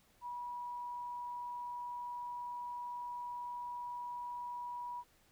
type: tone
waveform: sine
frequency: 971 Hz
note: B5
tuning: 30 cents flat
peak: -40 dBFS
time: 0.21-5.04 s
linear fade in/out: 50 ms
effects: pink hiss -69 dBFS RMS until 5.31 s